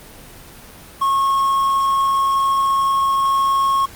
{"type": "tone with quantisation", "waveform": "triangle", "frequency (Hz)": 1090, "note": "C#6", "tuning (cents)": -29, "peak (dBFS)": -12, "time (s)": [1.01, 3.86], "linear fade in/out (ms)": 10, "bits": 6, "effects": ["pink hiss -40 dBFS RMS until 3.95 s", "Opus 24 kbps"]}